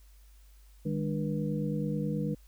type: tone cluster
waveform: sine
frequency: 153.3 / 202.6 / 295.7 / 481.9 Hz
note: D#3 / G#3 / D4 / B4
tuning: -25 / -43 / +12 / -43 cents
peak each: -32 / -33 / -37 / -38 dBFS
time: 0.85-2.35 s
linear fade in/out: 10 ms
effects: added 50 Hz sine -53 dBFS peak until 2.47 s + white hiss -66 dBFS RMS until 2.47 s